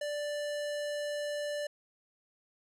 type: tone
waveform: square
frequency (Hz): 587.3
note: D5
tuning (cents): 0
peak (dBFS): -34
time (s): 0.01-1.67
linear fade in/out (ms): 5
effects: low-pass 10000 Hz 12 dB/octave